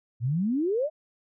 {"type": "exponential sweep", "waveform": "sine", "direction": "up", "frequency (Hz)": [110, 646], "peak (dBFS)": -23, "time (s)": [0.2, 0.9], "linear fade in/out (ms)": 50, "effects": []}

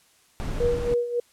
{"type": "noise", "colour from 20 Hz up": "brown", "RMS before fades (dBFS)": -29, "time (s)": [0.4, 0.94], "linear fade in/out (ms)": 0}
{"type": "tone with tremolo", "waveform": "sine", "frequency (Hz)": 480.1, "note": "B4", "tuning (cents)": -49, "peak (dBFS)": -19, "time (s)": [0.6, 1.2], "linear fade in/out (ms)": 5, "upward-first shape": "sine", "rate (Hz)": 3.6, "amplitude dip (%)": 70}
{"effects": ["white hiss -60 dBFS RMS until 1.32 s", "low-pass 11000 Hz 12 dB/octave"]}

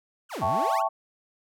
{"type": "exponential two-way sweep", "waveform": "30% pulse", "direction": "down then up", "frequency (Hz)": [1661.2, 80.8, 1661.2], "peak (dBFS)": -29, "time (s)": [0.29, 0.83], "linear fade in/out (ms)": 50, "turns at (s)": 0.45}
{"type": "chord", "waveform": "sine", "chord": "A dominant seventh", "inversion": "second", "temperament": "equal", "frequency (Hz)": [659.3, 784, 880, 1108.7], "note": ["E5", "G5", "A5", "C#6"], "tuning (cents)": [0, 0, 0, 0], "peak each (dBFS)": -28, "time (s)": [0.41, 0.89], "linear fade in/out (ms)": 20}
{"effects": []}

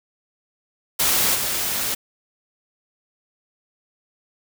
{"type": "noise with level steps", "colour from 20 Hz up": "white", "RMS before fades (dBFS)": [-19, -24], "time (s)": [0.99, 1.95], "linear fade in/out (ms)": 10, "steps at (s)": 1.34, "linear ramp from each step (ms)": 20, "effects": []}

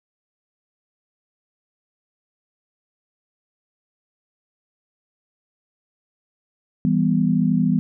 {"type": "chord", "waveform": "sine", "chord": "E minor", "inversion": "none", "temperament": "just", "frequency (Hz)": [164.81, 197.78, 247.2], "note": ["E3", "G3", "B3"], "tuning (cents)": [0, 16, 2], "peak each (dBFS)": -20, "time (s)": [6.85, 7.79], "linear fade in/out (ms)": 0, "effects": []}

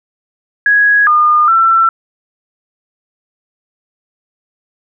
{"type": "tone with pitch steps", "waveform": "sine", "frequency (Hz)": [1664, 1215, 1342], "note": ["G#6", "D#6", "E6"], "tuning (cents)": [3, -42, 31], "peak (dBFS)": -6, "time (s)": [0.66, 1.89], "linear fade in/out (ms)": 2, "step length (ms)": 410, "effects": []}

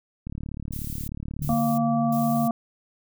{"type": "click train", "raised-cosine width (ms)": 5, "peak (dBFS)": -21, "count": 47, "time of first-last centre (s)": [0.27, 1.53], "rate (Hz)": 36.5}
{"type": "noise bursts", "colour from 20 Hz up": "violet", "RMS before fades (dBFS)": -38, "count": 3, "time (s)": [0.72, 2.48], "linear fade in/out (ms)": 5, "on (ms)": 360, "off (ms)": 340}
{"type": "tone with vibrato", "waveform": "sine", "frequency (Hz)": 146.1, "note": "D3", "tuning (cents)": -9, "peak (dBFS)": -28, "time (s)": [1.4, 2.48], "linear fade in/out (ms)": 20, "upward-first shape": "triangle", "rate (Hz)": 13, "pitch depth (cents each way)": 57}
{"type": "harmonic tone", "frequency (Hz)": 231.4, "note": "A#3", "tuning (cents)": -13, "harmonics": [1, 3, 5], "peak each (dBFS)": [-22, -25, -33], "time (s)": [1.49, 2.51], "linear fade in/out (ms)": 2}
{"effects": []}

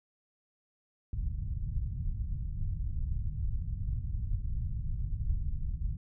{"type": "low-pass noise", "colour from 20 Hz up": "pink", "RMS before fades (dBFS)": -33, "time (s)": [1.13, 5.97], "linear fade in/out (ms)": 2, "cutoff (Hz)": 120, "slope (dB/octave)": 24, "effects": []}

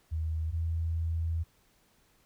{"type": "tone pair in turn", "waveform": "sine", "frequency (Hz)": [79.7, 82.18], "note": ["D#2", "E2"], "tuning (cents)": [42, -5], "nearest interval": "minor second", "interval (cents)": 53, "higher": "second", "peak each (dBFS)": [-29, -28], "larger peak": "second", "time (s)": [[0.11, 0.52], [0.52, 1.44]], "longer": "second", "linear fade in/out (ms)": 20, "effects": ["pink hiss -67 dBFS RMS until 2.25 s"]}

